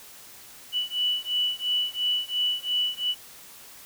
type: beating tone pair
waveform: sine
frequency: 2960 / 2962.9 Hz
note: F#7 / F#7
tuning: 0 / +2 cents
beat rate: 2.9 Hz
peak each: -27 / -27 dBFS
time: 0.72-3.15 s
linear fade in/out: 50 ms
effects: white hiss -47 dBFS RMS until 3.85 s